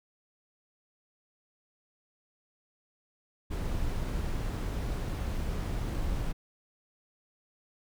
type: noise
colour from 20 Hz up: brown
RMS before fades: -32 dBFS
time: 3.5-6.33 s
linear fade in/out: 20 ms
effects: none